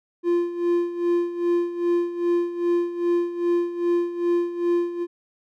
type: tone with tremolo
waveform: triangle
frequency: 346.9 Hz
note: F4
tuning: 12 cents flat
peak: -15 dBFS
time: 0.23-5.07 s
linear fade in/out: 50 ms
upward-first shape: sine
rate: 2.5 Hz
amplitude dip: 75%
effects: none